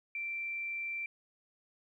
sine tone, 2349 Hz, D7, in tune, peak -35 dBFS, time 0.15-1.06 s, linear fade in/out 2 ms, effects 12-bit

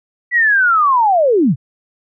sine linear sweep, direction down, 1975.5 to 103.83 Hz, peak -9 dBFS, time 0.31-1.56 s, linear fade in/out 50 ms, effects none

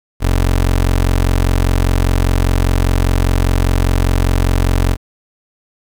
25% pulse tone, 45 Hz, F#1, 47 cents flat, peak -7 dBFS, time 0.2-4.97 s, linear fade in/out 50 ms, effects 8-bit

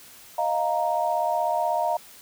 sine chord, Eb suspended second, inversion none, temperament equal, 622.3 / 698.5 / 932.3 Hz, Eb5 / F5 / Bb5, 0 / 0 / 0 cents, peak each -27 / -25 / -26 dBFS, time 0.38-1.97 s, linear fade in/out 5 ms, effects white hiss -48 dBFS RMS until 2.21 s

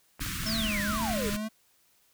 clicks, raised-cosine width 0.5 ms, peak -29 dBFS, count 3, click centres 0.195 / 0.264 / 0.435 s
pink band-stop noise, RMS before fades -34 dBFS, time 0.2-1.37 s, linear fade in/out 10 ms, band 310 to 1200 Hz, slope 48 dB/octave
square tone with vibrato, 213 Hz, G#3, 44 cents sharp, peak -32 dBFS, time 0.45-1.49 s, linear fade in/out 20 ms, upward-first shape triangle, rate 2.1 Hz, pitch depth 99 cents each way
sine exponential sweep, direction down, 5588 to 395 Hz, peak -31 dBFS, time 0.46-1.3 s, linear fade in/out 5 ms
effects white hiss -66 dBFS RMS until 2.13 s

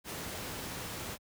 pink noise, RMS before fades -40 dBFS, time 0.04-1.18 s, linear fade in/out 50 ms, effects high-pass 60 Hz 12 dB/octave

